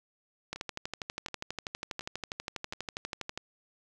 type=two click trains; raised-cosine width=0.2 ms; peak=-18 / -24 dBFS; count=36 / 4; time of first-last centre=0.53-3.376 / 0.56-2.734 s; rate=12.3 / 1.38 Hz; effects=none